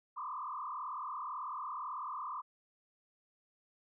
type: tone with frequency modulation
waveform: sine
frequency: 1108.7 Hz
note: C#6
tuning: in tune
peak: -38 dBFS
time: 0.16-2.42 s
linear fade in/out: 20 ms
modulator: 38.1 Hz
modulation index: 3.3
effects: none